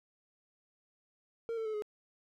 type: tone with pitch steps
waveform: triangle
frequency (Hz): 460 / 446.6 / 433.7 / 421.1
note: A#4 / A4 / A4 / G#4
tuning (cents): -23 / +26 / -25 / +24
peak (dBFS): -32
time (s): 1.49-1.822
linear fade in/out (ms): 0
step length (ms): 83
effects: none